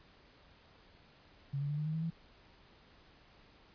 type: tone with pitch steps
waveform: sine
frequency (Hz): 139.2 / 143.2 / 147.31 / 151.54 / 155.89 / 160.36 / 164.96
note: C#3 / D3 / D3 / D#3 / D#3 / E3 / E3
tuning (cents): +8 / -43 / +6 / -45 / +4 / -47 / +2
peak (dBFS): -33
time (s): 1.53-2.104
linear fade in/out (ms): 10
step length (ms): 82
effects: pink hiss -62 dBFS RMS until 3.74 s + resampled to 11025 Hz